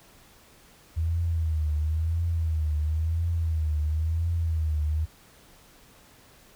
sine tone with vibrato, 80 Hz, D#2, 49 cents sharp, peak -23 dBFS, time 0.96-5.06 s, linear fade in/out 20 ms, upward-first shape triangle, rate 0.97 Hz, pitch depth 110 cents each way, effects pink hiss -55 dBFS RMS until 6.55 s

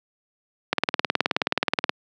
click train, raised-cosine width 0.3 ms, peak -3 dBFS, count 23, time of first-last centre 0.73-1.894 s, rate 18.9 Hz, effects high-pass 200 Hz 12 dB/octave

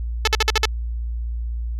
5% pulse tone bursts, 435.7 Hz, A4, 17 cents flat, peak -3 dBFS, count 6, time 0.25-0.655 s, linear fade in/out 2 ms, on 25 ms, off 51 ms, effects added 58 Hz sine -23 dBFS peak until 1.79 s + low-pass 8000 Hz 12 dB/octave

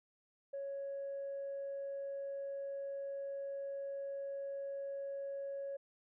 sine tone, 554.4 Hz, C#5, in tune, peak -38 dBFS, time 0.53-5.77 s, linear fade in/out 10 ms, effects tanh soft clip ceiling -36 dBFS

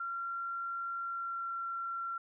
sine tone with pitch glide, 1373 to 1364.3 Hz, F6 to F6, -30 to -41 cents, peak -35 dBFS, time 0-2.18 s, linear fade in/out 5 ms, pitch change -11 cents, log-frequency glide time 1-1.51 s, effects none

